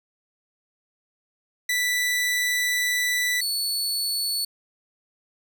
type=tone pair in turn; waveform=sawtooth; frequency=1975.5 / 4435 Hz; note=B6 / C#8; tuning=0 / 0 cents; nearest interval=octave + major second; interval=1400 cents; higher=second; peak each=-18 / -21 dBFS; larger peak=first; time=1.69-3.41 / 3.41-4.45 s; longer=first; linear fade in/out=5 ms; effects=none